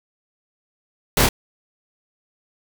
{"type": "noise with echo", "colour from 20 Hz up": "pink", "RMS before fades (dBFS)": -17, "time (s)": [1.17, 1.26], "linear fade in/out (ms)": 2, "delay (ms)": 29, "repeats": 1, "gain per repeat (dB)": -2, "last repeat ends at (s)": 1.289, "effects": []}